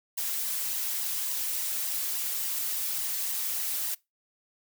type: noise with flanger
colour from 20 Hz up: blue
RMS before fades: -31 dBFS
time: 0.17-3.95 s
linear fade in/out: 10 ms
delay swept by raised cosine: 1 to 5.8 ms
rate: 3.5 Hz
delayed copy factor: +0.7
effects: noise-tail reverb RT60 0.2 s tail -22 dB re dry